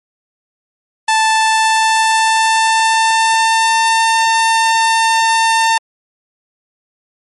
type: tone with pitch glide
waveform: sawtooth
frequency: 880 to 902.1 Hz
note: A5 to A5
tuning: 0 to +43 cents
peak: -6 dBFS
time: 1.08-5.78 s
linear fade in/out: 5 ms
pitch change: +43 cents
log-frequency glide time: 1.2-4.04 s
effects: MP3 48 kbps